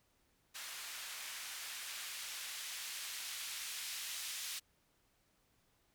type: noise with band-pass filter sweep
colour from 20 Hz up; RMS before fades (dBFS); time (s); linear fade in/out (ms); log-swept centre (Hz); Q
blue; -45; 0.54-4.6; 20; 1600 to 2900; 0.74
effects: pink hiss -75 dBFS RMS until 5.94 s